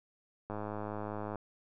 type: click train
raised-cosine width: 1 ms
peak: -25 dBFS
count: 91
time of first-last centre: 0.5-1.357 s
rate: 105 Hz
effects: none